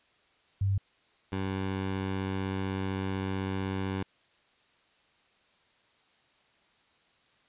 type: tone pair in turn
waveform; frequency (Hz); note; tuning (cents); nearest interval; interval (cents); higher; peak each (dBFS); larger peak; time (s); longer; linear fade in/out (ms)
sine / 15% pulse; 98 / 95.82; G2 / G2; 0 / -39; unison; 39; first; -24; neither; 0.61-0.78 / 1.32-4.03; second; 5
effects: white hiss -66 dBFS RMS until 7.48 s + resampled to 8000 Hz